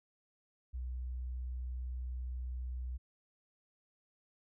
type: tone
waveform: sine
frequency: 62.4 Hz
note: B1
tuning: 19 cents sharp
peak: -37 dBFS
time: 0.73-2.98 s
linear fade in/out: 20 ms
effects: none